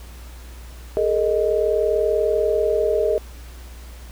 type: chord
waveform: sine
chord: Ab suspended second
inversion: none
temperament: equal with one note detuned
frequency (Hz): 415.3 / 455.5 / 622.3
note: Ab4 / Bb4 / Eb5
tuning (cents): 0 / -40 / 0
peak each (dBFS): -21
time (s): 0.97-3.18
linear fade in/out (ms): 0
effects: added 60 Hz sine -36 dBFS peak until 4.11 s + pink hiss -46 dBFS RMS until 4.11 s